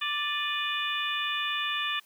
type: harmonic tone with a mistuned harmonic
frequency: 587.3 Hz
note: D5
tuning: in tune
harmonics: 2 / 3 / 4 / 5 / 6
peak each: -34 / -34 / -34 / -34 / -34 dBFS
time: 0.01-2 s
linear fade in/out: 10 ms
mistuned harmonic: 4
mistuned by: +72 cents
effects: white hiss -61 dBFS RMS until 2.05 s + high-pass 200 Hz 12 dB/octave